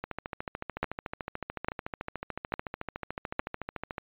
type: two click trains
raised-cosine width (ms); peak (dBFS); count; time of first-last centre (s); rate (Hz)
0.5; -19 / -12; 55 / 4; 0.04-3.982 / 0.83-3.394; 13.7 / 1.17
effects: resampled to 8000 Hz